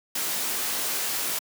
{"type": "noise with comb filter", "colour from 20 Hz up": "white", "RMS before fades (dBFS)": -28, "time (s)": [0.15, 1.39], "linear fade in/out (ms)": 5, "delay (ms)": 18, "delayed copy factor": 0.55, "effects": ["high-pass 200 Hz 12 dB/octave"]}